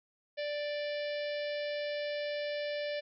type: harmonic tone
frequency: 587.3 Hz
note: D5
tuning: in tune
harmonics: 1 / 3 / 4 / 5 / 6 / 7 / 8 / 9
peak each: -34 / -44 / -46 / -48 / -50 / -51 / -52 / -53 dBFS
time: 0.37-3.01 s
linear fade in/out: 20 ms
effects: none